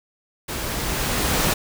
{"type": "noise with level ramp", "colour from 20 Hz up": "pink", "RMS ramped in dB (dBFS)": [-29, -19], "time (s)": [0.48, 1.54], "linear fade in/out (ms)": 10, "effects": []}